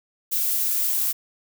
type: noise with high-pass filter sweep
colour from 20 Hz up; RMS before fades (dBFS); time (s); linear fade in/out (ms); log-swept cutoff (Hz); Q
violet; -23; 0.31-1.13; 20; 210 to 1100; 2.7
effects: none